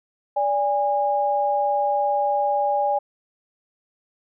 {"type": "tone pair together", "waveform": "sine", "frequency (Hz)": [580.4, 818], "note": ["D5", "G#5"], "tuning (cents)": [-21, -26], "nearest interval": "tritone", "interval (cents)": 595, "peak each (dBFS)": [-23, -20], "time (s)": [0.36, 2.99], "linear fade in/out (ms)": 10, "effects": []}